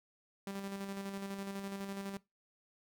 sawtooth tone with tremolo, 196.9 Hz, G3, 8 cents sharp, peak -35 dBFS, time 0.47-2.17 s, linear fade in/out 2 ms, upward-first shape square, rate 12 Hz, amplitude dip 40%, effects noise-tail reverb RT60 0.2 s tail -20 dB re dry

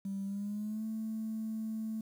triangle tone with pitch glide, 196 to 220 Hz, G3 to A3, 0 to 0 cents, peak -31 dBFS, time 0.05-2.01 s, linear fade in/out 5 ms, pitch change +200 cents, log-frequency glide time 0.24-0.85 s, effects tanh soft clip ceiling -32 dBFS + 10-bit

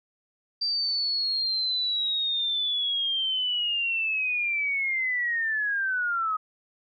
sine linear sweep, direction down, 4695 to 1253 Hz, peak -24 dBFS, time 0.61-6.37 s, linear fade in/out 10 ms, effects none

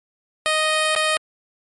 10% pulse tone with dropouts, 622.3 Hz, D#5, in tune, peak -9 dBFS, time 0.46-1.17 s, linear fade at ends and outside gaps 0 ms, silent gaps 0.951-0.962 s, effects MP3 48 kbps

